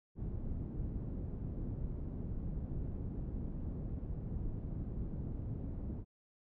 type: low-pass noise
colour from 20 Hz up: pink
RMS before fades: -40 dBFS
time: 0.15-6.05 s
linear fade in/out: 50 ms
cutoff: 230 Hz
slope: 12 dB/octave
effects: none